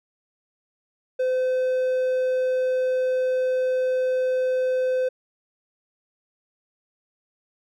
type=tone; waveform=triangle; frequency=512 Hz; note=C5; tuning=38 cents flat; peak=-18 dBFS; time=1.19-5.09 s; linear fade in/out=10 ms; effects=none